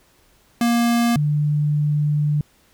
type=tone pair in turn; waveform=square / sine; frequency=235.7 / 148.48 Hz; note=A#3 / D3; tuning=+19 / +19 cents; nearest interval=minor sixth; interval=800 cents; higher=first; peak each=-16 dBFS; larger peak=neither; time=0.61-1.16 / 1.16-2.41 s; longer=second; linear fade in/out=2 ms; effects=pink hiss -57 dBFS RMS until 2.73 s